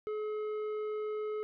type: tone with tanh clipping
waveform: sine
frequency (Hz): 426.4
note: G#4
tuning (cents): +46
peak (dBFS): -35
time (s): 0.07-1.43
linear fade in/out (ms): 0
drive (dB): 9
effects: none

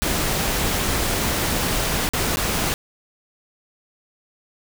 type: noise with dropouts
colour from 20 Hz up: pink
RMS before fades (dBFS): -22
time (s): 0.02-2.74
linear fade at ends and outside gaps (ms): 0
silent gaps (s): 2.09-2.135 / 2.359-2.37
effects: none

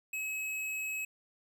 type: tone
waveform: square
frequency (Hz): 2565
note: E7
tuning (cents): -48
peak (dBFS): -35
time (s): 0.13-1.05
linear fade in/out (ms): 5
effects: none

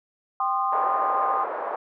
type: chord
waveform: sine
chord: C minor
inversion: second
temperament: equal with one note detuned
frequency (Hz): 784 / 1046.5 / 1224.5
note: G5 / C6 / Eb6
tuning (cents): 0 / 0 / -28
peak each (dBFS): -26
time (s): 0.4-1.44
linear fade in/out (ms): 2
type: band-pass noise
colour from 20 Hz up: pink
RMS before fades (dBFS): -30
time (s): 0.72-1.76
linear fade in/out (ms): 5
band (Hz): 510 to 1200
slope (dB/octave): 24
effects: none

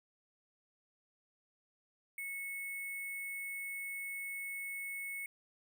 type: tone with sample-and-hold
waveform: sine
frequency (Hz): 2200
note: C#7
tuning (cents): -14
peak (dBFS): -39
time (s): 2.18-5.26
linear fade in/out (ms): 2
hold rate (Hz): 11025
effects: none

